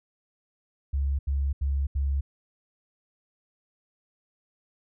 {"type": "tone bursts", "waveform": "sine", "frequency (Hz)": 69.3, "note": "C#2", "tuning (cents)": 0, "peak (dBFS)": -23, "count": 4, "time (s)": [0.93, 2.21], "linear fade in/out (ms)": 10, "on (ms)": 260, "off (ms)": 80, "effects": []}